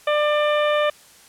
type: harmonic tone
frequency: 596 Hz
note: D5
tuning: 25 cents sharp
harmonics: 1 / 2 / 3 / 4 / 5 / 6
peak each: -18 / -24 / -28 / -30 / -32 / -34 dBFS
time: 0.07-0.9 s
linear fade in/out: 5 ms
effects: white hiss -49 dBFS RMS until 1.28 s + low-pass 11000 Hz 12 dB/octave